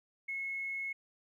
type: tone with tanh clipping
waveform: triangle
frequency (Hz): 2180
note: C#7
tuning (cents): -29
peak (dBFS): -35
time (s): 0.28-0.93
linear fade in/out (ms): 10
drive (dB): 3
effects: none